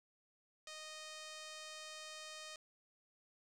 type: tone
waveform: 5% pulse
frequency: 620 Hz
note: D#5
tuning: 6 cents flat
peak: -37 dBFS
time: 0.67-2.56 s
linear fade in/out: 2 ms
effects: low-pass 10000 Hz 12 dB/octave + 11-bit